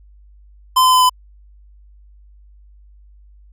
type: tone with pitch steps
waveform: square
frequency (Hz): 1028 / 1021.5 / 1015 / 1008.6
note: C6 / C6 / B5 / B5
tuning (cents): -31 / -42 / +47 / +36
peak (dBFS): -10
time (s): 0.76-1.096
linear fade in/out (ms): 10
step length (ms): 84
effects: added 50 Hz sine -43 dBFS peak until 3.52 s